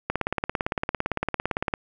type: click train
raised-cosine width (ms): 0.5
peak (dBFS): -9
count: 30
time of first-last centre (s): 0.1-1.738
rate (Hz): 17.7
effects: none